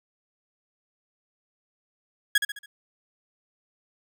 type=tone with echo; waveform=30% pulse; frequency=1661.2 Hz; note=G#6; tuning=in tune; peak=-14 dBFS; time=2.35-2.38 s; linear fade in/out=5 ms; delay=70 ms; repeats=4; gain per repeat=-7 dB; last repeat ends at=2.66 s; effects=none